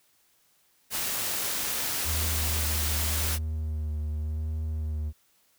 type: noise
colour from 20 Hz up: white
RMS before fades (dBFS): -30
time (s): 0.9-3.39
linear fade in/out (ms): 50
type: tone with vibrato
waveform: triangle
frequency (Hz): 77.1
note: D#2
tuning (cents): -15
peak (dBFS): -26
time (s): 2.04-5.13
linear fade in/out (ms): 50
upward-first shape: sine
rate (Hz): 0.88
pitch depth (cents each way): 30
effects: white hiss -66 dBFS RMS until 5.58 s